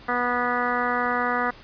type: harmonic tone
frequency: 244.8 Hz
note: B3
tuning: 15 cents flat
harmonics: 1 / 2 / 3 / 4 / 5 / 6 / 7 / 8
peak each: -31 / -30 / -29 / -30 / -27 / -30 / -32 / -32 dBFS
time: 0.08-1.51 s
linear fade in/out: 10 ms
effects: pink hiss -47 dBFS RMS until 1.63 s + resampled to 11025 Hz